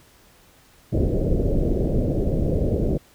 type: low-pass noise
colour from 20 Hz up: pink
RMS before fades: -21 dBFS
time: 0.92-2.98 s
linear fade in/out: 10 ms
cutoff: 580 Hz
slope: 48 dB/octave
effects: pink hiss -54 dBFS RMS until 3.14 s